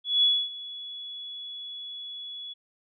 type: tone with ADSR envelope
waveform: sine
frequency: 3391 Hz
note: G#7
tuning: 35 cents sharp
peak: -17 dBFS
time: 0.04-2.54 s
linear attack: 190 ms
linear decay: 260 ms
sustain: -19 dB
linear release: 17 ms
effects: none